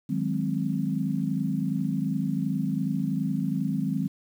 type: chord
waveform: sine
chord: Ab dominant seventh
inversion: second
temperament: equal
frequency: 155.56 / 185 / 207.7 / 261.6 Hz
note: Eb3 / Gb3 / Ab3 / C4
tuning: 0 / 0 / 0 / 0 cents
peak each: -30 dBFS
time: 0.09-4.08 s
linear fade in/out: 10 ms
effects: 9-bit

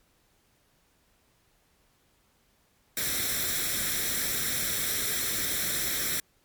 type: noise with comb filter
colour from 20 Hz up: white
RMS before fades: -29 dBFS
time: 2.97-6.2 s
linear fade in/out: 2 ms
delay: 0.53 ms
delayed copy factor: +0.7
effects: pink hiss -67 dBFS RMS until 6.44 s + MP3 96 kbps

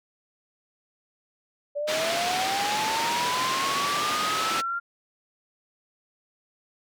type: linear sweep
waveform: sine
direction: up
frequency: 573 to 1396.9 Hz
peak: -26 dBFS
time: 1.75-4.8 s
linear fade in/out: 20 ms
type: low-pass noise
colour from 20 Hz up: white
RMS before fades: -29 dBFS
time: 1.87-4.62 s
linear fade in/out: 20 ms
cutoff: 4100 Hz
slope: 12 dB/octave
effects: high-pass 150 Hz 12 dB/octave

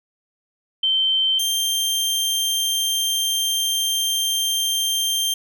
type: tone pair in turn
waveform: sine / sawtooth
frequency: 3107 / 3167 Hz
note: G7 / G7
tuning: -16 / +17 cents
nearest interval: unison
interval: 33 cents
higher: second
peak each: -16 dBFS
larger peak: neither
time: 0.83-1.39 / 1.39-5.34 s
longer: second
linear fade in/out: 5 ms
effects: none

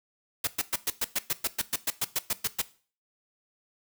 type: noise bursts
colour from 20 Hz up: white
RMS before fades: -27 dBFS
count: 16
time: 0.44-2.618 s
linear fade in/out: 5 ms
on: 33 ms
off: 110 ms
effects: noise-tail reverb RT60 0.4 s tail -17 dB re dry

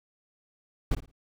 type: noise with echo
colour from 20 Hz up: brown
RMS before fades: -24 dBFS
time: 0.91-0.95 s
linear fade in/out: 5 ms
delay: 55 ms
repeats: 3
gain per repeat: -12 dB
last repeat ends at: 1.115 s
effects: none

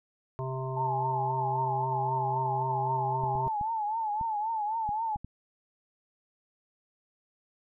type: harmonic tone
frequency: 131.1 Hz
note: C3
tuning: 4 cents sharp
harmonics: 1 / 3 / 5 / 7 / 8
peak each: -33 / -38 / -40 / -41 / -42 dBFS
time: 0.39-3.48 s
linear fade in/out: 0 ms
type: tone with vibrato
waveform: sine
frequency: 870 Hz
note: A5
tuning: 20 cents flat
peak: -28 dBFS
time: 0.76-5.17 s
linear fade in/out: 20 ms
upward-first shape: triangle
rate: 3.8 Hz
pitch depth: 110 cents each way
type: clicks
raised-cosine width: 5 ms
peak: -28 dBFS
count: 8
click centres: 3.237 / 3.354 / 3.468 / 3.612 / 4.212 / 4.891 / 5.16 / 5.246 s
effects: none

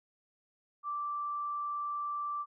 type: tone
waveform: sine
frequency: 1171 Hz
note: D6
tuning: 5 cents flat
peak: -33 dBFS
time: 0.83-2.46 s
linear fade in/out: 50 ms
effects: none

